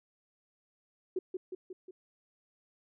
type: tone with echo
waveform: sine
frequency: 370 Hz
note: F#4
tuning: in tune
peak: -29 dBFS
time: 1.16-1.19 s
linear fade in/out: 5 ms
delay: 180 ms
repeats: 4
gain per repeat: -4 dB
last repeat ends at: 1.91 s
effects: none